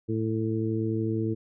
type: harmonic tone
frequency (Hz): 110.8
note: A2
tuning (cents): +13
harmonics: 1 / 2 / 3 / 4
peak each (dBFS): -29 / -32 / -29 / -34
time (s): 0.08-1.35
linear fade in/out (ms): 20
effects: none